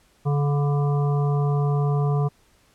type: harmonic tone with a mistuned harmonic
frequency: 143.6 Hz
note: D3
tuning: 39 cents flat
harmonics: 1 / 3 / 5 / 7 / 8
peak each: -19 / -29 / -33 / -36 / -37 dBFS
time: 0.25-2.29 s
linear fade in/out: 20 ms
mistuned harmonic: 8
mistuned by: +46 cents
effects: pink hiss -60 dBFS RMS until 2.74 s + low-pass 12000 Hz 12 dB/octave